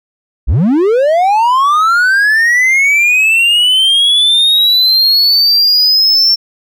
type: linear sweep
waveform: triangle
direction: up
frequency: 40.01 to 5440 Hz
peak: -5 dBFS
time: 0.47-6.36 s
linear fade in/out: 20 ms
effects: none